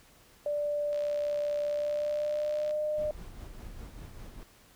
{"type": "tone with pitch glide", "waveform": "sine", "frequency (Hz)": [587.3, 605.6], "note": ["D5", "D#5"], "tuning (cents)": [0, -47], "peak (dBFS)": -28, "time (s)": [0.46, 3.11], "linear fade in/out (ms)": 2, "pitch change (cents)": 53, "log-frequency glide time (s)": [1.65, 2.82]}
{"type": "click train", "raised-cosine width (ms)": 0.2, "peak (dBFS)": -31, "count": 117, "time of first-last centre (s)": [0.93, 2.709], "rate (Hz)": 65.2}
{"type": "noise with tremolo", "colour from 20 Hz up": "brown", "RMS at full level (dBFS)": -42, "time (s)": [2.98, 4.43], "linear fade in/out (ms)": 0, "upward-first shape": "sine", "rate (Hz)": 5, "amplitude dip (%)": 50}
{"effects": ["pink hiss -59 dBFS RMS until 4.75 s"]}